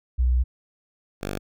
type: tone pair in turn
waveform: sine / 5% pulse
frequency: 62 / 49.21 Hz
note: B1 / G1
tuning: +7 / +7 cents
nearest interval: major third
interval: 400 cents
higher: first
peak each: -17 dBFS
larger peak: neither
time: 0.18-0.44 / 1.21-1.39 s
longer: first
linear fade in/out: 20 ms
effects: none